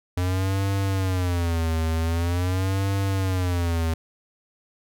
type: tone with vibrato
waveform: square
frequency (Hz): 89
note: F2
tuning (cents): +33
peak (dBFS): -22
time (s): 0.17-3.94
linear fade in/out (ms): 5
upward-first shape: sine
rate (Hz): 0.45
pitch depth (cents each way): 170
effects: none